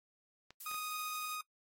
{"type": "clicks", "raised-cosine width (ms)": 0.2, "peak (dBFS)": -34, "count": 3, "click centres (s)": [0.506, 0.714, 0.744]}
{"type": "noise with tremolo", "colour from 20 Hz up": "violet", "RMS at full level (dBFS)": -45, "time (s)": [0.6, 1.36], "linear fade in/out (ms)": 5, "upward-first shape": "sine", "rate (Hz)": 13, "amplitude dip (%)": 25}
{"type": "tone", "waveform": "sawtooth", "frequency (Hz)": 1244.5, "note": "D#6", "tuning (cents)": 0, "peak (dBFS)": -36, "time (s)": [0.66, 1.41], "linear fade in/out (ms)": 2}
{"effects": ["noise-tail reverb RT60 0.1 s tail -22 dB re dry", "AAC 48 kbps"]}